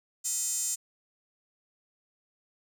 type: tone with high-pass filter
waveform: square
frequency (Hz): 280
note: C#4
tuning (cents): +18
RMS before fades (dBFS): -31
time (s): 0.24-0.76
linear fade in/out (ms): 20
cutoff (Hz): 7300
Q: 5.1
effects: none